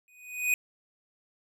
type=tone with exponential growth; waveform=square; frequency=2488 Hz; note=D#7; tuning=1 cent flat; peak=-21 dBFS; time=0.08-0.54 s; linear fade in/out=1 ms; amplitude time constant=100 ms; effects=none